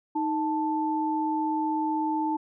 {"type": "tone pair together", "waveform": "sine", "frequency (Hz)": [312, 880], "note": ["D#4", "A5"], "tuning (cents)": [5, 0], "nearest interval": "octave + tritone", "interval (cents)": 1795, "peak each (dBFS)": -27, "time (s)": [0.15, 2.37], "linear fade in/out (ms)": 10, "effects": []}